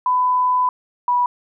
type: tone pair in turn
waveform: sine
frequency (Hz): 1001 / 979.3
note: B5 / B5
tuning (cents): +23 / -15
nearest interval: unison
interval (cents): 38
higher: first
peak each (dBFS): -14 / -14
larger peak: neither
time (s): 0.06-0.69 / 1.08-1.26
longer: first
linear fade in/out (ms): 2
effects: none